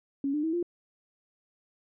sine tone with pitch steps, 277.2 / 298.8 / 322.1 / 347.2 Hz, C#4 / D4 / E4 / F4, 0 / +30 / -40 / -10 cents, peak -26 dBFS, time 0.24-0.628 s, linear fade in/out 2 ms, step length 97 ms, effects none

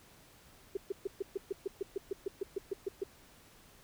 sine tone bursts, 392 Hz, G4, in tune, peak -31 dBFS, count 16, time 0.75-3.036 s, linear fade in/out 5 ms, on 21 ms, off 130 ms, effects pink hiss -60 dBFS RMS until 3.83 s

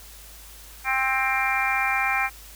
harmonic tone, 263.8 Hz, C4, 14 cents sharp, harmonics 3 / 4 / 5 / 6 / 7 / 8 / 9, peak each -27 / -31 / -30 / -30 / -31 / -31 / -25 dBFS, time 0.84-2.3 s, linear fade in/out 50 ms, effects added 52 Hz sine -46 dBFS peak until 2.55 s + white hiss -46 dBFS RMS until 2.55 s

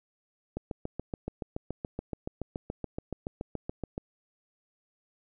click train, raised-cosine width 2 ms, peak -20 dBFS, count 25, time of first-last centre 0.57-3.979 s, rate 7.04 Hz, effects none

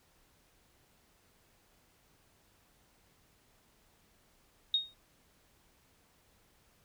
sine tone with exponential decay, 3729 Hz, A#7, in tune, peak -23 dBFS, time 4.74-4.94 s, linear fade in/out 2 ms, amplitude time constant 42 ms, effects pink hiss -68 dBFS RMS until 6.84 s

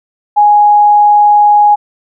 sine tone, 830.6 Hz, G#5, in tune, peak -3 dBFS, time 0.36-1.76 s, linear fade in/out 20 ms, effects none

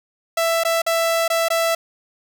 sawtooth tone with dropouts, 663 Hz, E5, 10 cents sharp, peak -13 dBFS, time 0.37-1.75 s, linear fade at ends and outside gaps 5 ms, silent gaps 0.636-0.649 / 0.819-0.864 / 1.28-1.3 / 1.485-1.502 s, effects none

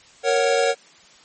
square chord, F# major, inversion first, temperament equal, 466.2 / 554.4 / 740 Hz, A#4 / C#5 / F#5, 0 / 0 / 0 cents, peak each -21 / -21 / -24 dBFS, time 0.23-0.75 s, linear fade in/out 50 ms, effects white hiss -50 dBFS RMS until 1.24 s + MP3 32 kbps

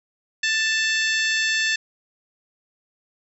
harmonic tone with a mistuned harmonic, 883 Hz, A5, 6 cents sharp, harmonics 2 / 3 / 4 / 5 / 6 / 7 / 8, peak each -22 / -26 / -28 / -30 / -32 / -33 / -34 dBFS, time 0.43-1.76 s, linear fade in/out 5 ms, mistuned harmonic 8, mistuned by +79 cents, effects none

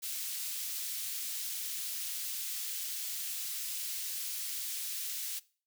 white high-pass noise, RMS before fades -38 dBFS, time 0.02-5.4 s, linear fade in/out 20 ms, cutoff 2900 Hz, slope 12 dB/octave, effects noise-tail reverb RT60 0.4 s tail -21 dB re dry

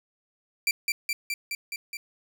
sawtooth tone with echo, 2349 Hz, D7, in tune, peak -18 dBFS, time 0.67-0.71 s, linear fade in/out 2 ms, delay 210 ms, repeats 6, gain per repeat -2 dB, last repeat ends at 1.97 s, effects none

